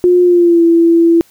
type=tone with pitch glide; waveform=sine; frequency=357.1 to 335.1 Hz; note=F4 to E4; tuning=+39 to +29 cents; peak=-5 dBFS; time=0.04-1.21 s; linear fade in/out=0 ms; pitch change=-110 cents; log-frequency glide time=0.23-0.63 s; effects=white hiss -49 dBFS RMS until 1.3 s